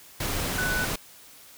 sine tone in noise, 1491 Hz, F#6, 13 cents sharp, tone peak -26 dBFS, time 0.58-0.85 s, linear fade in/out 5 ms, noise pink, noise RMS -29 dBFS, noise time 0.2-0.96 s, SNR 0 dB, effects white hiss -50 dBFS RMS until 1.57 s

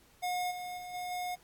square tone with level steps, 721 Hz, F#5, 45 cents flat, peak -32 / -39 / -42 / -37 / -35 dBFS, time 0.22-1.36 s, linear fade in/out 20 ms, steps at 0.5 / 0.77 / 0.93 / 1.1 s, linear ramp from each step 20 ms, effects pink hiss -63 dBFS RMS until 1.43 s + AAC 64 kbps

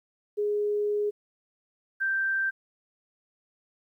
sine tone pair in turn, 415.3 / 1568 Hz, G#4 / G6, 0 / 0 cents, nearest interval octave + major seventh, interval 2300 cents, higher second, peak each -24 / -24 dBFS, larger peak neither, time 0.37-1.11 / 2-2.51 s, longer first, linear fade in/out 20 ms, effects 11-bit

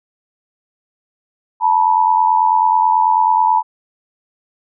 sine tone pair together, 880 / 969.2 Hz, A5 / B5, 0 / -33 cents, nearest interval major second, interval 167 cents, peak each -13 dBFS, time 1.6-3.63 s, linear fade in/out 50 ms, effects none

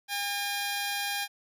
10% pulse tone pair together, 808.7 / 1813 Hz, G#5 / A#6, -46 / -49 cents, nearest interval octave + major second, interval 1397 cents, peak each -22 / -30 dBFS, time 0.08-1.28 s, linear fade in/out 50 ms, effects none

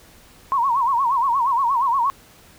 sine tone with vibrato, 1016 Hz, B5, 49 cents sharp, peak -16 dBFS, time 0.52-2.1 s, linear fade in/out 0 ms, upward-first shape sine, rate 8.5 Hz, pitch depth 170 cents each way, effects pink hiss -49 dBFS RMS until 2.58 s

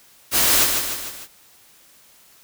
white noise with echo, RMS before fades -17 dBFS, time 0.31-0.68 s, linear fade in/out 50 ms, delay 150 ms, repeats 4, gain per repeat -5 dB, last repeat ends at 1.28 s, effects white hiss -52 dBFS RMS until 2.43 s

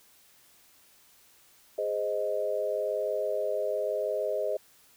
sine chord, Ab major, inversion none, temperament equal with one note detuned, 415.3 / 521.4 / 622.3 Hz, Ab4 / C5 / Eb5, 0 / -6 / 0 cents, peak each -33 / -32 / -30 dBFS, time 1.78-4.57 s, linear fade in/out 5 ms, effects white hiss -60 dBFS RMS until 4.96 s

